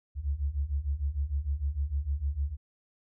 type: beating tone pair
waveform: sine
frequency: 67.4 / 74 Hz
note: C#2 / D2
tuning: -48 / +14 cents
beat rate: 6.6 Hz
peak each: -32 / -30 dBFS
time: 0.15-2.57 s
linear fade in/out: 50 ms
effects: none